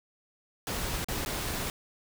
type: noise with dropouts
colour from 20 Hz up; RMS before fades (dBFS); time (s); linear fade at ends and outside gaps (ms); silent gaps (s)
pink; -33; 0.67-1.7; 1; 1.045-1.085 / 1.25-1.26
effects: none